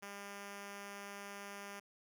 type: tone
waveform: 5% pulse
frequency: 201 Hz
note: G3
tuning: 44 cents sharp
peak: -35 dBFS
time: 0.02-1.8 s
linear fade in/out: 10 ms
effects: none